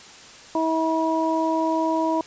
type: harmonic tone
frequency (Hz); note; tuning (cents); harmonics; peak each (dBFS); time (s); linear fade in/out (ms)
322.1; E4; -40; 1 / 2 / 3; -23 / -25 / -24; 0.55-2.21; 2
effects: white hiss -44 dBFS RMS until 2.26 s + resampled to 16000 Hz